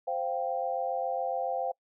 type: chord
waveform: sine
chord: C suspended fourth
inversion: none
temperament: just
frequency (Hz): 523.3 / 697.7 / 784.9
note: C5 / F5 / G5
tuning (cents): 0 / -2 / +2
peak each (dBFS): -33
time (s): 0.07-1.72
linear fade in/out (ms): 10
effects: noise-tail reverb RT60 0.1 s tail -26 dB re dry